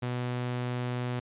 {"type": "tone", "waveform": "sawtooth", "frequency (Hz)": 123.47, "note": "B2", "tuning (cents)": 0, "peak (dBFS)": -26, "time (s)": [0.02, 1.2], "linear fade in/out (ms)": 10, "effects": ["resampled to 8000 Hz"]}